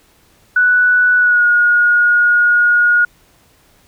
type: tone with pitch glide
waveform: sine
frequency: 1480 to 1440.4 Hz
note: F#6 to F#6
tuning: 0 to -47 cents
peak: -8 dBFS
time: 0.56-3.05 s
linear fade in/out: 5 ms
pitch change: -47 cents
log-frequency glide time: 1.17-1.46 s
effects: pink hiss -52 dBFS RMS until 3.87 s